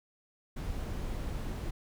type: noise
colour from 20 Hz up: brown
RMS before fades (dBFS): -36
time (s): 0.56-1.71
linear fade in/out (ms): 10
effects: none